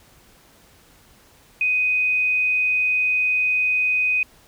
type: tone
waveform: sine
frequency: 2500 Hz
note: D#7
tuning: 8 cents sharp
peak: -17 dBFS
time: 1.61-4.23 s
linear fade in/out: 2 ms
effects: pink hiss -53 dBFS RMS until 4.47 s